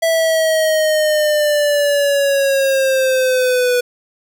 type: linear sweep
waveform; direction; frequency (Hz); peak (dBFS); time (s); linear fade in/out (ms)
square; down; 659.3 to 490; -13; 0.02-3.81; 10
effects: none